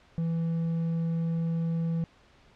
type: tone with hard clipping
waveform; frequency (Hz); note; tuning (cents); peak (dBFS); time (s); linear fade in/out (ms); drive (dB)
sine; 165.6; E3; +8; -27; 0.18-2.04; 0; 3
effects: pink hiss -59 dBFS RMS until 2.55 s + low-pass 4000 Hz 12 dB/octave